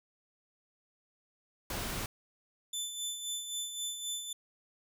pink noise, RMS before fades -37 dBFS, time 1.7-2.06 s, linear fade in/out 2 ms
20% pulse tone with tremolo, 3520 Hz, A7, in tune, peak -28 dBFS, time 2.73-4.33 s, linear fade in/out 5 ms, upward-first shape sine, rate 3.8 Hz, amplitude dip 55%
effects none

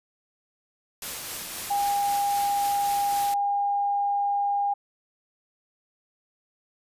white noise with tremolo, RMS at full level -33 dBFS, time 1.02-3.34 s, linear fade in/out 2 ms, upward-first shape triangle, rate 3.8 Hz, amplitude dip 30%
sine tone, 808 Hz, G#5, 48 cents flat, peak -22 dBFS, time 1.7-4.74 s, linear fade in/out 10 ms
effects resampled to 32000 Hz

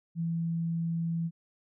sine tone, 166.5 Hz, E3, 18 cents sharp, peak -28 dBFS, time 0.15-1.31 s, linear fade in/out 50 ms, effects none

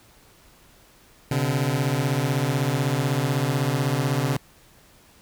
sawtooth beating tone pair, 127.9 / 143.9 Hz, C3 / D3, -39 / -35 cents, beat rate 16 Hz, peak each -20 dBFS, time 1.31-4.37 s, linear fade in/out 5 ms, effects pink hiss -54 dBFS RMS until 5.21 s

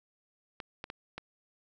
clicks, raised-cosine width 0.3 ms, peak -23 dBFS, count 4, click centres 0.602 / 0.841 / 0.901 / 1.18 s, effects none

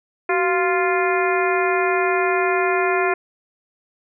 harmonic tone with a mistuned harmonic, 349.2 Hz, F4, in tune, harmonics 1 / 2 / 3 / 4 / 5 / 6 / 7, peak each -20 / -23 / -25 / -26 / -27 / -28 / -28 dBFS, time 0.29-3.14 s, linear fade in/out 5 ms, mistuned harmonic 1, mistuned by +130 cents, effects none

